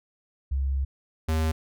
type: tone pair in turn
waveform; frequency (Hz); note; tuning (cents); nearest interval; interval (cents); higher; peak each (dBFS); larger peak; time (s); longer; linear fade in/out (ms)
sine / square; 67.7 / 79.47; C#2 / D#2; -40 / +37; minor third; 277; second; -23; neither; 0.51-0.85 / 1.28-1.52; first; 10
effects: none